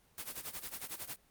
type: noise with tremolo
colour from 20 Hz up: white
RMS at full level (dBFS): -40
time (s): 0.18-1.16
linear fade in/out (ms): 0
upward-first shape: sine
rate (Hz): 11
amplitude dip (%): 85
effects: pink hiss -68 dBFS RMS until 1.3 s + Opus 24 kbps